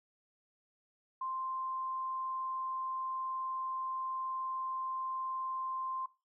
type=tone; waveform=sine; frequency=1046.5 Hz; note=C6; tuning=in tune; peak=-35 dBFS; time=1.21-6.06 s; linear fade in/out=5 ms; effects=noise-tail reverb RT60 0.3 s tail -19 dB re dry